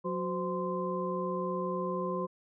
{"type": "tone cluster", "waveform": "sine", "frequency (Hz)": [181.7, 369, 517, 1038], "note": ["F#3", "F#4", "C5", "C6"], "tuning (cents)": [-31, -5, -21, -14], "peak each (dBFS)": [-36, -36, -36, -36], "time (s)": [0.04, 2.27], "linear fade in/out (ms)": 20, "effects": []}